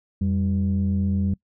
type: tone pair together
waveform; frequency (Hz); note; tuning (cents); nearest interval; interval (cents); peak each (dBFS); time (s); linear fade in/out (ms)
sine; 87.6 / 196.11; F2 / G3; +6 / +1; octave + major second; 1395; -21; 0.21-1.34; 5
effects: noise-tail reverb RT60 0.1 s tail -24 dB re dry + tanh soft clip ceiling -15 dBFS